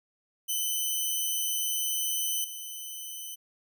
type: tone with level steps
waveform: 5% pulse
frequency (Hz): 3029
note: F#7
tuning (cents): +40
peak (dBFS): -19 / -29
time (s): 0.48-3.36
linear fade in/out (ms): 20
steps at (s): 2.44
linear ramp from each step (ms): 5
effects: none